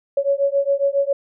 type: beating tone pair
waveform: sine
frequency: 554.4 / 561.7 Hz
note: C#5 / C#5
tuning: 0 / +23 cents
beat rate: 7.3 Hz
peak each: -19 dBFS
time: 0.17-1.13 s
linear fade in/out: 5 ms
effects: none